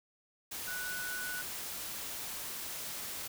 sine tone in noise, 1480 Hz, F#6, in tune, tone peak -38 dBFS, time 0.67-1.42 s, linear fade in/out 10 ms, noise white, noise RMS -41 dBFS, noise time 0.51-3.28 s, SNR 0 dB, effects none

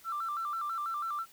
sine tone with vibrato, 1259 Hz, D#6, 20 cents sharp, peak -31 dBFS, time 0.04-1.26 s, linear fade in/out 50 ms, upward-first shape square, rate 6.1 Hz, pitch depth 110 cents each way, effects tanh soft clip ceiling -28 dBFS + white hiss -58 dBFS RMS until 1.32 s

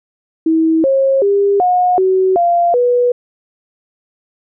sine tone with pitch steps, 322.3 / 540 / 401.2 / 723 / 376.4 / 692 / 489.2 Hz, E4 / C#5 / G4 / F#5 / F#4 / F5 / B4, -39 / -45 / +40 / -40 / +30 / -16 / -16 cents, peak -9 dBFS, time 0.46-3.12 s, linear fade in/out 5 ms, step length 380 ms, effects none

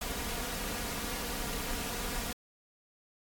pink noise with comb filter, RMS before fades -36 dBFS, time 0.01-2.33 s, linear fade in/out 5 ms, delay 4.2 ms, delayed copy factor +0.6, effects AAC 64 kbps

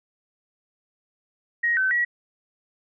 sine tone with pitch steps, 1883 / 1530 / 1922 Hz, A#6 / G6 / B6, +17 / -42 / -48 cents, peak -19 dBFS, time 1.63-2.05 s, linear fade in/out 10 ms, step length 140 ms, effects none

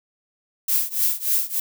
violet noise with tremolo, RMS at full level -18 dBFS, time 0.68-1.6 s, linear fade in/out 5 ms, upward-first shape triangle, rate 3.4 Hz, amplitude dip 95%, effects none

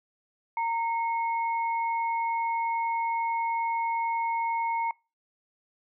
sine tone pair together, 922.3 / 2181 Hz, A#5 / C#7, -19 / -29 cents, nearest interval octave + minor third, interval 1490 cents, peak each -26 / -36 dBFS, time 0.57-4.91 s, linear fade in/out 2 ms, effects noise-tail reverb RT60 0.3 s tail -26 dB re dry

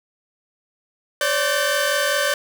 sawtooth tone cluster, 535 / 580 / 1538 / 1788 Hz, C5 / D5 / G6 / A6, +38 / -22 / -33 / +27 cents, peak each -23 / -18 / -19 / -24 dBFS, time 1.21-2.34 s, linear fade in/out 2 ms, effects none

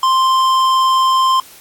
triangle tone with tanh clipping, 1046.5 Hz, C6, in tune, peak -12 dBFS, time 0.03-1.4 s, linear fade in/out 2 ms, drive 17 dB, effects white hiss -41 dBFS RMS until 1.6 s + AAC 64 kbps

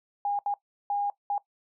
sine tone bursts at uneven times, 813 Hz, G#5, 37 cents flat, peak -25 dBFS, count 4, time 0.25-0.39 / 0.46-0.54 / 0.9-1.1 / 1.3-1.38 s, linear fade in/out 2 ms, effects noise-tail reverb RT60 0.1 s tail -18 dB re dry

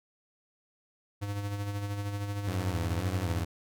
square tone with tremolo, 101.5 Hz, G#2, 39 cents flat, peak -31 dBFS, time 1.21-3.45 s, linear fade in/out 20 ms, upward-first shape sine, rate 13 Hz, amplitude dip 45%
sawtooth tone with vibrato, 87.31 Hz, F2, in tune, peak -27 dBFS, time 2.47-3.45 s, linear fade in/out 10 ms, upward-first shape square, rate 1.9 Hz, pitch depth 75 cents each way
effects none

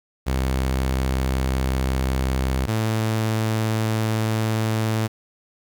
sawtooth tone pair in turn, 65.41 / 110.3 Hz, C2 / A2, 0 / +5 cents, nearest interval major sixth, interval 905 cents, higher second, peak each -16 dBFS, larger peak neither, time 0.26-2.67 / 2.67-5.08 s, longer neither, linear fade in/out 20 ms, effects 8-bit

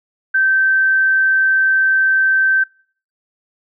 sine tone, 1552 Hz, G6, 18 cents flat, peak -11 dBFS, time 0.34-2.64 s, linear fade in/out 10 ms, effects noise-tail reverb RT60 0.5 s tail -25 dB re dry

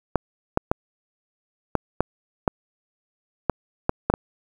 clicks, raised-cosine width 1 ms, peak -4 dBFS, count 10, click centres 0.157 / 0.574 / 0.715 / 1.753 / 2.006 / 2.478 / 3.497 / 3.894 / 4.1 / 4.139 s, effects 7-bit

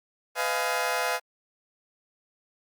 20% pulse chord, F half-diminished seventh, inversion second, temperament just, 502.9 / 628.6 / 698.5 / 838.1 Hz, Cb5 / Eb5 / F5 / Ab5, +31 / +18 / 0 / +16 cents, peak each -26 / -28 / -25 / -27 dBFS, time 0.35-1.2 s, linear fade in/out 50 ms, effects Opus 48 kbps

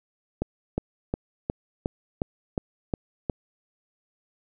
click train, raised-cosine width 2 ms, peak -12 dBFS, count 9, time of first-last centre 0.42-3.298 s, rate 2.78 Hz, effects none

